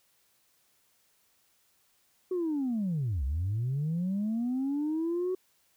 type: linear two-way sweep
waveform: sine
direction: down then up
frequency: 375 to 62.3 to 375 Hz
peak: -26 dBFS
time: 2.31-5.35 s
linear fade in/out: 5 ms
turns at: 3.24 s
effects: tanh soft clip ceiling -25 dBFS + white hiss -69 dBFS RMS until 5.76 s